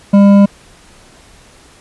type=tone with hard clipping; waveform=sine; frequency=200.4 Hz; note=G3; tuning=38 cents sharp; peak=-5 dBFS; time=0.13-0.46 s; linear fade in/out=10 ms; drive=9 dB; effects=pink hiss -43 dBFS RMS until 1.8 s + resampled to 24000 Hz